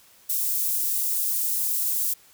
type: high-pass noise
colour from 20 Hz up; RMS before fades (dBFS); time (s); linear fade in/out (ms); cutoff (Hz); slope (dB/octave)
white; -25; 0.29-2.14; 10; 10000; 12
effects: white hiss -55 dBFS RMS until 2.33 s